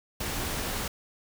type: noise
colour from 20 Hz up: pink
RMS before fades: -32 dBFS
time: 0.2-0.88 s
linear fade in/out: 5 ms
effects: none